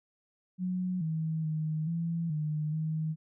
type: tone with pitch steps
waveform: sine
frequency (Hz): 182.6 / 159.4 / 155.9 / 167.2 / 152.5 / 157.4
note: F#3 / D#3 / D#3 / E3 / D#3 / D#3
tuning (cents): -23 / +42 / +4 / +25 / -34 / +20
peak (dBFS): -29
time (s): 0.58-3.16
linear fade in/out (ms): 50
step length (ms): 430
effects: none